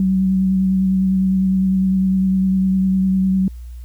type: tone with vibrato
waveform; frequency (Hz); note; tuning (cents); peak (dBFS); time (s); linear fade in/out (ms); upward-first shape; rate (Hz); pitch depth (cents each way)
sine; 189.3; F#3; +40; -13; 0-3.48; 2; sine; 9.9; 17
effects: added 60 Hz sine -30 dBFS peak until 3.84 s + white hiss -56 dBFS RMS until 3.84 s